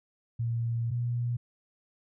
sine tone pair in turn, 116.54 / 120.23 Hz, A#2 / B2, 0 / -46 cents, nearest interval minor second, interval 54 cents, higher second, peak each -27 dBFS, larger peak neither, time 0.39-0.91 / 0.91-1.37 s, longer first, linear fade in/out 10 ms, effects none

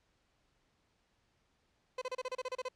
30% pulse tone bursts, 510 Hz, C5, 44 cents flat, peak -33 dBFS, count 11, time 1.98-2.686 s, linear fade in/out 5 ms, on 36 ms, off 31 ms, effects pink hiss -75 dBFS RMS until 2.75 s + low-pass 6000 Hz 12 dB/octave

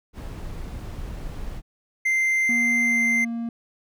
brown noise, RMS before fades -33 dBFS, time 0.13-1.62 s, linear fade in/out 50 ms
triangle tone, 2085 Hz, C7, 7 cents flat, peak -17 dBFS, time 2.05-3.25 s, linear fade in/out 10 ms
triangle tone with pitch glide, 236.9 to 232.4 Hz, A#3 to A#3, +28 to -5 cents, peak -24 dBFS, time 2.49-3.49 s, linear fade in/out 2 ms, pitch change -33 cents, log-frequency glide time 2.84-3.02 s
effects none

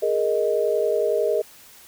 sine chord, Ab suspended second, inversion none, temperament equal, 415.3 / 466.2 / 622.3 Hz, Ab4 / Bb4 / Eb5, 0 / 0 / 0 cents, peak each -23 dBFS, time 0.02-1.42 s, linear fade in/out 10 ms, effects white hiss -48 dBFS RMS until 1.87 s

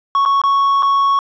triangle tone with dropouts, 1108.7 Hz, C#6, in tune, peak -9 dBFS, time 0.15-1.19 s, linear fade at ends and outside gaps 1 ms, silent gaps 0.252-0.259 / 0.416-0.437 / 0.824-0.83 s, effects resampled to 16000 Hz + 8-bit

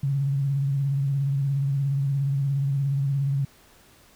sine tone with vibrato, 138.59 Hz, C#3, in tune, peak -21 dBFS, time 0.03-3.45 s, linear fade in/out 5 ms, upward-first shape sine, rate 17 Hz, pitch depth 50 cents each way, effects pink hiss -55 dBFS RMS until 4.15 s

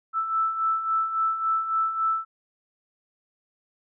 sine beating tone pair, 1317 / 1320.6 Hz, E6 / E6, -2 / +3 cents, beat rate 3.6 Hz, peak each -30 / -23 dBFS, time 0.13-2.25 s, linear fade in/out 50 ms, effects none

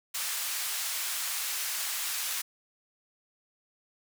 white band-pass noise, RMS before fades -33 dBFS, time 0.14-2.42 s, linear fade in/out 10 ms, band 1100 to 15000 Hz, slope 12 dB/octave, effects none

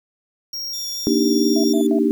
square tone, 5588 Hz, F8, in tune, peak -26 dBFS, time 0.53-1.73 s, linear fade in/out 5 ms
15% pulse tone with vibrato, 3520 Hz, A7, in tune, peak -27 dBFS, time 0.73-1.87 s, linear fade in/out 5 ms, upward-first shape square, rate 4.3 Hz, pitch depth 17 cents each way
sine chord, Eb major seventh, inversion second, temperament equal with one note detuned, 233.1 / 291 / 311.1 / 392 Hz, Bb3 / D4 / Eb4 / G4, 0 / -16 / 0 / 0 cents, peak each -20 dBFS, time 1.07-2.11 s, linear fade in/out 0 ms
sine tone bursts, 659.3 Hz, E5, in tune, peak -26 dBFS, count 3, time 1.56-1.988 s, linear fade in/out 2 ms, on 78 ms, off 97 ms
effects 8-bit

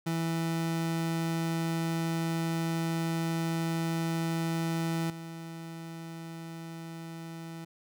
30% pulse tone with level steps, 164.81 Hz, E3, in tune, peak -26 / -37 dBFS, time 0.06-7.65 s, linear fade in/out 10 ms, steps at 5.1 s, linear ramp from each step 2 ms, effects none

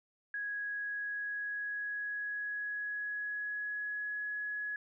sine tone with pitch glide, 1661.2 to 1684.4 Hz, G#6 to G#6, 0 to +24 cents, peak -35 dBFS, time 0.34-4.76 s, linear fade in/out 2 ms, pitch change +24 cents, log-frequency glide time 0.64-4.28 s, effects none

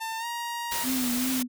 sawtooth tone with pitch glide, 896 to 943.3 Hz, A5 to A#5, +31 to +20 cents, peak -27 dBFS, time 0-0.85 s, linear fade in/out 20 ms, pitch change +89 cents, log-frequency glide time 0.18-0.26 s
white noise, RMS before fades -31 dBFS, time 0.71-1.43 s, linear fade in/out 10 ms
sine tone with vibrato, 251.8 Hz, B3, 34 cents sharp, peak -26 dBFS, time 0.83-1.48 s, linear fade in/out 50 ms, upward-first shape triangle, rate 2.6 Hz, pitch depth 74 cents each way
effects none

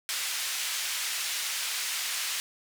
pink band-pass noise, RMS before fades -32 dBFS, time 0.09-2.4 s, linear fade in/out 0 ms, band 2200 to 12000 Hz, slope 12 dB/octave, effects none

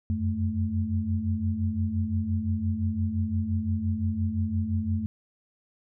sine tone cluster, 88.6 / 94.4 / 218.9 Hz, F2 / F#2 / A3, +25 / +35 / -9 cents, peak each -29 dBFS, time 0.1-5.06 s, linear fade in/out 0 ms, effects none

